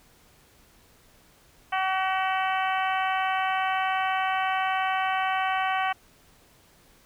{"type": "harmonic tone", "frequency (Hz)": 378.8, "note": "F#4", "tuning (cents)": 41, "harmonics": [2, 3, 4, 5, 6, 7, 8], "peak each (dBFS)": [-26, -30, -32, -34, -36, -37, -38], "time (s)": [1.72, 5.93], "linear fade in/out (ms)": 10, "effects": ["pink hiss -58 dBFS RMS until 7.05 s"]}